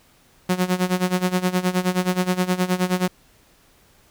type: tone with tremolo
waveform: sawtooth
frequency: 182.3 Hz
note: F#3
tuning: 25 cents flat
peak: -12 dBFS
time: 0.49-3.08 s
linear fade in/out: 5 ms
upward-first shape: sine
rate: 9.5 Hz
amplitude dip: 85%
effects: pink hiss -56 dBFS RMS until 4.1 s